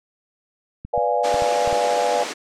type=clicks; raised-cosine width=5 ms; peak=-21 dBFS; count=6; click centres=0.85 / 0.978 / 1.343 / 1.422 / 1.676 / 1.728 s
type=chord; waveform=sine; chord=B diminished seventh; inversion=none; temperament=equal; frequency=493.9 / 587.3 / 698.5 / 830.6 Hz; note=B4 / D5 / F5 / Ab5; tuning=0 / 0 / 0 / 0 cents; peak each=-23 dBFS; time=0.93-2.24 s; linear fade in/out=10 ms
type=band-pass noise; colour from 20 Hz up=pink; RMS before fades=-30 dBFS; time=1.23-2.34 s; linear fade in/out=20 ms; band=280 to 7800 Hz; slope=24 dB/octave
effects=none